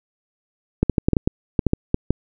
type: clicks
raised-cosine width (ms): 3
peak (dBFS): -3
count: 12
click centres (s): 0.83 / 0.897 / 0.982 / 1.085 / 1.133 / 1.168 / 1.275 / 1.592 / 1.667 / 1.734 / 1.944 / 2.106
effects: none